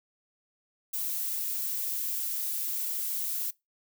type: noise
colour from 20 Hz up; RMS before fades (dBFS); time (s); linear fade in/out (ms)
violet; -32; 0.93-3.51; 10
effects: noise-tail reverb RT60 0.2 s tail -23 dB re dry